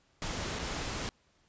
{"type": "noise with dropouts", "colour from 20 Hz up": "pink", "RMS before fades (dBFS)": -36, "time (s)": [0.22, 1.09], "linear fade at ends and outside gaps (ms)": 0, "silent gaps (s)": [0.588, 0.593], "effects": ["pink hiss -69 dBFS RMS until 1.48 s", "resampled to 16000 Hz"]}